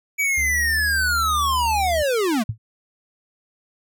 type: linear sweep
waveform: square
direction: down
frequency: 2301 to 202.1 Hz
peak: -19 dBFS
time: 0.18-2.44 s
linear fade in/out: 20 ms
type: tone with pitch glide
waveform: triangle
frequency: 73.42 to 73.97 Hz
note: D2 to D2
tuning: 0 to +13 cents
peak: -25 dBFS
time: 0.37-2.03 s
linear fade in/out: 10 ms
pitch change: +13 cents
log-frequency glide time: 0.65-0.93 s
type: tone with exponential decay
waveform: sine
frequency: 110.5 Hz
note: A2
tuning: 8 cents sharp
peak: -18 dBFS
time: 2.49-2.58 s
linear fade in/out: 5 ms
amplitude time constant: 19 ms
effects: none